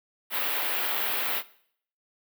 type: band-stop noise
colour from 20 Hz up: white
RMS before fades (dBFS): -28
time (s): 0.3-1.43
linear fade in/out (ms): 50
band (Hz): 3500 to 14000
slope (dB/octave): 24
effects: noise-tail reverb RT60 0.6 s tail -18 dB re dry + high-pass 400 Hz 12 dB/octave